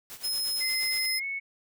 white noise with tremolo, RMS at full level -41 dBFS, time 0.1-1.06 s, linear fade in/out 0 ms, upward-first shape sine, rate 8.5 Hz, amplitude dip 75%
sawtooth tone, 5140 Hz, E8, 45 cents flat, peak -25 dBFS, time 0.23-1.2 s, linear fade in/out 20 ms
sine tone with pitch glide, 2071 to 2207 Hz, C7 to C#7, -18 to -8 cents, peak -30 dBFS, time 0.6-1.4 s, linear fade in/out 20 ms, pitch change +110 cents, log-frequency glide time 1.17-1.24 s
effects none

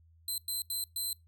10% pulse tone bursts at uneven times, 4074 Hz, C8, 47 cents flat, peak -26 dBFS, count 4, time 0.28-0.38 / 0.48-0.62 / 0.7-0.84 / 0.96-1.13 s, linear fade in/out 2 ms, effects noise-tail reverb RT60 0.2 s tail -24 dB re dry + added 82 Hz sine -59 dBFS peak until 1.27 s

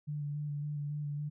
sine tone with vibrato, 146.83 Hz, D3, in tune, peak -34 dBFS, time 0.07-1.3 s, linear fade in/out 20 ms, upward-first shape square, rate 3.6 Hz, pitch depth 18 cents each way, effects none

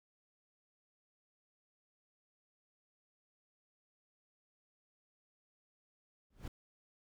brown noise with exponential growth, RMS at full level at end -38 dBFS, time 6.3-6.48 s, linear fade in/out 5 ms, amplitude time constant 37 ms, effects none

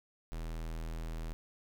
square tone, 40.54 Hz, E1, 28 cents flat, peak -38 dBFS, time 0.32-1.33 s, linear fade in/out 0 ms, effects none

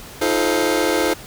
sawtooth chord, F dominant seventh, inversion third, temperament just, 314.3 / 349.2 / 436.5 / 523.8 Hz, Eb4 / F4 / A4 / C5, +18 / 0 / -14 / +2 cents, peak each -18 dBFS, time 0.21-1.14 s, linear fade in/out 10 ms, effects pink hiss -38 dBFS RMS until 1.26 s

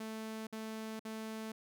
sawtooth tone bursts, 220 Hz, A3, in tune, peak -37 dBFS, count 3, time 0-1.52 s, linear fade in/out 5 ms, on 470 ms, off 55 ms, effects none

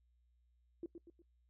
sine tone with echo, 339.6 Hz, F4, 48 cents flat, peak -40 dBFS, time 0.83-0.86 s, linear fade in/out 2 ms, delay 120 ms, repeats 3, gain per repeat -7 dB, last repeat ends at 1.22 s, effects noise-tail reverb RT60 0.1 s tail -21 dB re dry + added 60 Hz sine -70 dBFS peak until 1.49 s

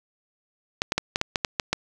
clicks, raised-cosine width 0.2 ms, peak -5 dBFS, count 9, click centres 0.819 / 0.921 / 0.98 / 1.159 / 1.214 / 1.358 / 1.448 / 1.598 / 1.73 s, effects none

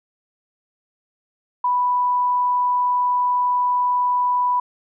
sine tone, 987.8 Hz, B5, in tune, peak -16 dBFS, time 1.64-4.6 s, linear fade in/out 5 ms, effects none

